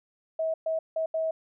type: tone bursts at uneven times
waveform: sine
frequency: 643 Hz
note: E5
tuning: 43 cents flat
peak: -25 dBFS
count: 4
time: 0.39-0.54 / 0.66-0.79 / 0.96-1.06 / 1.14-1.31 s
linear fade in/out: 5 ms
effects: none